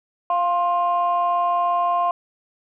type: tone pair together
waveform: sine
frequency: 698.5 / 1055.7 Hz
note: F5 / C6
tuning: 0 / +15 cents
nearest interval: perfect fifth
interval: 715 cents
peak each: -19 dBFS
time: 0.3-2.11 s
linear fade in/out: 2 ms
effects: tanh soft clip ceiling -12 dBFS